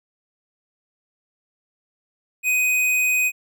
sine tone with hard clipping, 2500 Hz, D#7, 8 cents sharp, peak -18 dBFS, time 2.43-3.32 s, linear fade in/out 50 ms, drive 18 dB, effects none

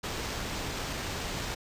pink noise with sample-and-hold, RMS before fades -35 dBFS, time 0.03-1.55 s, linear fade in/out 10 ms, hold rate 11025 Hz, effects resampled to 32000 Hz

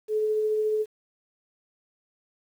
sine tone with tremolo, 429.9 Hz, A4, 40 cents flat, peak -21 dBFS, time 0.08-0.86 s, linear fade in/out 50 ms, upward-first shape triangle, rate 14 Hz, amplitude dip 25%, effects 9-bit

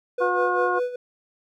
triangle tone with tremolo, 493.9 Hz, B4, in tune, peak -19 dBFS, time 0.18-0.96 s, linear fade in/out 5 ms, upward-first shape sine, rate 5.1 Hz, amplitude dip 75%
harmonic tone, 359.7 Hz, F#4, 49 cents flat, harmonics 1 / 2 / 3 / 4, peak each -26 / -27 / -25 / -27 dBFS, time 0.2-0.8 s, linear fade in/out 20 ms
effects none

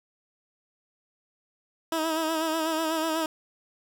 15% pulse tone with vibrato, 320.4 Hz, E4, 49 cents flat, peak -19 dBFS, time 1.92-3.26 s, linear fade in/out 2 ms, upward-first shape sine, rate 8.1 Hz, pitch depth 45 cents each way, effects none

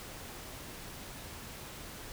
silence, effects pink hiss -46 dBFS RMS until 2.12 s

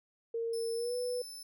sine tone with pitch glide, 460 to 495.9 Hz, A#4 to B4, -23 to +7 cents, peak -32 dBFS, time 0.34-1.22 s, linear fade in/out 5 ms, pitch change +130 cents, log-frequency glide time 0.75-0.95 s
25% pulse tone, 5274 Hz, E8, in tune, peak -39 dBFS, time 0.53-1.43 s, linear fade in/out 5 ms
effects none

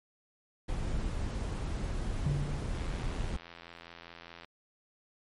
brown noise, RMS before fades -34 dBFS, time 0.68-3.37 s, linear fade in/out 10 ms
sine tone with exponential decay, 143 Hz, D3, 46 cents flat, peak -25 dBFS, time 2.26-3.09 s, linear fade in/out 5 ms, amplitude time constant 180 ms
click train, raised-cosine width 0.3 ms, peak -31 dBFS, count 145, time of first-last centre 2.75-4.446 s, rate 84.9 Hz
effects MP3 48 kbps

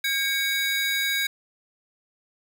square tone cluster, 1617 / 2242 / 3816 Hz, G#6 / C#7 / A#7, -47 / +19 / +40 cents, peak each -28 dBFS, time 0.04-1.27 s, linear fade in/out 5 ms, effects none

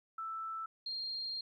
sine tone pair in turn, 1322 / 4209 Hz, E6 / C8, +5 / +9 cents, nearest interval octave + minor sixth, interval 2004 cents, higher second, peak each -38 / -37 dBFS, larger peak second, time 0.18-0.66 / 0.86-1.41 s, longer second, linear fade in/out 5 ms, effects 13-bit

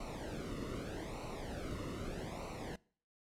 brown noise with flanger, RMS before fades -43 dBFS, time 0-2.76 s, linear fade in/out 5 ms, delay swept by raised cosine 0.59 to 1.27 ms, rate 0.81 Hz, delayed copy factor -0.8, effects noise-tail reverb RT60 0.5 s tail -24 dB re dry + low-pass 11000 Hz 12 dB/octave

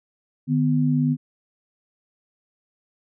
sine tone pair together, 151.58 / 250 Hz, D#3 / B3, -45 / +21 cents, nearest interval major sixth, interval 866 cents, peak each -20 dBFS, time 0.47-1.17 s, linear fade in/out 50 ms, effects none

